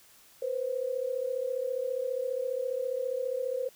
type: tone pair together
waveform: sine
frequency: 488.5 / 523.3 Hz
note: B4 / C5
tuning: -19 / 0 cents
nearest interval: minor second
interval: 119 cents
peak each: -33 / -31 dBFS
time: 0.42-3.69 s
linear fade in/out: 5 ms
effects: white hiss -58 dBFS RMS until 3.75 s